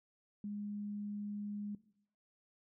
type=tone; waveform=sine; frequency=206.1 Hz; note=G#3; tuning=13 cents flat; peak=-39 dBFS; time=0.44-1.75 s; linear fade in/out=2 ms; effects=noise-tail reverb RT60 0.7 s tail -18 dB re dry